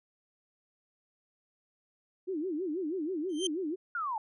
sine tone with vibrato, 337.1 Hz, E4, 39 cents sharp, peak -31 dBFS, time 2.27-3.76 s, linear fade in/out 20 ms, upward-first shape sine, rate 6.2 Hz, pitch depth 240 cents each way
sawtooth tone with exponential growth, 3132 Hz, G7, 2 cents flat, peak -23 dBFS, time 3.29-3.47 s, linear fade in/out 5 ms, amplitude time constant 38 ms
sine linear sweep, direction down, 1456 to 830.6 Hz, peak -31 dBFS, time 3.95-4.18 s, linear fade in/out 2 ms
effects resampled to 24000 Hz

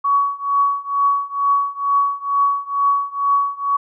sine tone with tremolo, 1125 Hz, C#6, 25 cents sharp, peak -11 dBFS, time 0.04-3.77 s, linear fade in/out 10 ms, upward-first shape triangle, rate 2.2 Hz, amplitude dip 95%, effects none

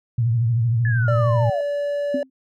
sine tone with vibrato, 116.54 Hz, A#2, in tune, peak -16 dBFS, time 0.18-1.5 s, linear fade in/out 5 ms, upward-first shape triangle, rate 13 Hz, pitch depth 110 cents each way
sine linear sweep, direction down, 1744 to 622.3 Hz, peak -25 dBFS, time 0.85-1.61 s, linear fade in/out 2 ms
triangle tone with pitch glide, 587.3 to 576.2 Hz, D5 to D5, 0 to -33 cents, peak -19 dBFS, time 1.08-2.23 s, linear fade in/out 2 ms, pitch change -33 cents, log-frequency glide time 1.41-1.54 s
sine tone with exponential decay, 262.8 Hz, C4, 8 cents sharp, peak -18 dBFS, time 2.14-2.3 s, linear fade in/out 5 ms, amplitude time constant 33 ms
effects none

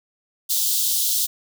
white high-pass noise, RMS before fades -21 dBFS, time 0.49-1.27 s, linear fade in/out 20 ms, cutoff 3300 Hz, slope 48 dB/octave, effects none

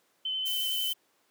sine tone with vibrato, 3056 Hz, G7, 45 cents flat, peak -29 dBFS, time 0.25-0.93 s, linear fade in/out 5 ms, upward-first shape sine, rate 11 Hz, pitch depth 14 cents each way
violet noise, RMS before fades -35 dBFS, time 0.45-0.94 s, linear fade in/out 20 ms
effects pink hiss -69 dBFS RMS until 1.3 s + high-pass 300 Hz 12 dB/octave

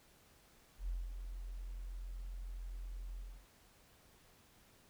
sine tone with ADSR envelope, 43.65 Hz, F1, in tune, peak -35 dBFS, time 0.78-3.46 s, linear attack 100 ms, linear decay 210 ms, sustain -7 dB, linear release 280 ms, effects pink hiss -66 dBFS RMS until 4.89 s

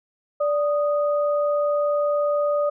sine tone pair together, 585 / 1239.6 Hz, D5 / D#6, -7 / -7 cents, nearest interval octave + minor second, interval 1300 cents, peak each -19 / -28 dBFS, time 0.4-2.7 s, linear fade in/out 10 ms, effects none

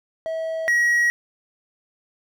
triangle tone pair in turn, 647 / 1905.5 Hz, E5 / A#6, -32 / +38 cents, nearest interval octave + perfect fifth, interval 1870 cents, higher second, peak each -22 / -14 dBFS, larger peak second, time 0.26-0.68 / 0.68-1.1 s, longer neither, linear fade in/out 0 ms, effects none

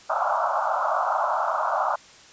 pink band-pass noise, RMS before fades -24 dBFS, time 0.09-1.96 s, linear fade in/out 10 ms, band 600 to 1400 Hz, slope 96 dB/octave, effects white hiss -49 dBFS RMS until 2.32 s + resampled to 16000 Hz

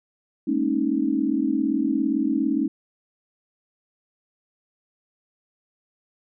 sine tone cluster, 208 / 227.5 / 274.6 / 312.2 Hz, G#3 / A#3 / C#4 / D#4, +3 / -42 / -16 / +6 cents, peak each -30 / -28 / -23 / -24 dBFS, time 0.47-2.68 s, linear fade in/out 10 ms, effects none

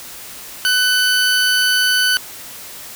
20% pulse tone, 1500 Hz, F#6, 23 cents sharp, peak -8 dBFS, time 0.65-2.17 s, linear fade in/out 0 ms, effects white hiss -34 dBFS RMS until 2.95 s

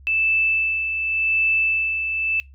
sine tone with tremolo, 2637 Hz, E7, in tune, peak -16 dBFS, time 0.07-2.4 s, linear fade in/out 0 ms, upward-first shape sine, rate 0.88 Hz, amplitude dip 50%, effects noise-tail reverb RT60 0.2 s tail -23 dB re dry + added 68 Hz sine -43 dBFS peak until 2.54 s

